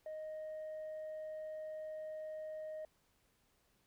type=tone; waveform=sine; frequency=622.3 Hz; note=D#5; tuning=in tune; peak=-40 dBFS; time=0.06-2.85 s; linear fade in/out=2 ms; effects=tanh soft clip ceiling -41 dBFS + pink hiss -75 dBFS RMS until 3.86 s